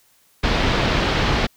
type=low-pass noise; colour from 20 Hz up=pink; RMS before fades=-19 dBFS; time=0.43-1.47 s; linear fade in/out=10 ms; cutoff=4400 Hz; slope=24 dB/octave; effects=white hiss -58 dBFS RMS until 1.56 s